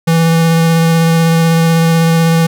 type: tone with vibrato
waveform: square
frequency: 164.81 Hz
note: E3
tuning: in tune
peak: -8 dBFS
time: 0.07-2.47 s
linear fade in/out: 10 ms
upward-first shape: sine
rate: 16 Hz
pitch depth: 11 cents each way
effects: none